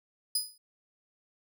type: tone with exponential decay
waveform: 20% pulse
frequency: 4978 Hz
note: D#8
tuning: in tune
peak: -18 dBFS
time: 0.35-0.58 s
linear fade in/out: 5 ms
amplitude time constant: 49 ms
effects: none